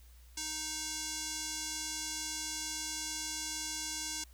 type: tone with band-pass filter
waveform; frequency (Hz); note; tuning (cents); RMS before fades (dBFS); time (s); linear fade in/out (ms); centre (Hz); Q
square; 311.1; D#4; 0; -39; 0.37-4.24; 5; 6500; 1.9
effects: added 60 Hz sine -54 dBFS peak until 4.33 s + white hiss -65 dBFS RMS until 4.33 s